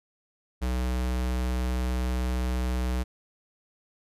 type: tone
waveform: square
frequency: 62.4 Hz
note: B1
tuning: 19 cents sharp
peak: -26 dBFS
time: 0.61-3.04 s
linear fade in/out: 20 ms
effects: resampled to 32000 Hz